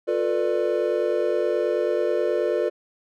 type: chord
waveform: triangle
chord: B half-diminished seventh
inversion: second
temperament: just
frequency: 355.6 / 444.5 / 493.9 / 592.7 Hz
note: F4 / A4 / B4 / D5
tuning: +31 / +18 / 0 / +16 cents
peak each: -24 dBFS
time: 0.07-2.7 s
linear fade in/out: 20 ms
effects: none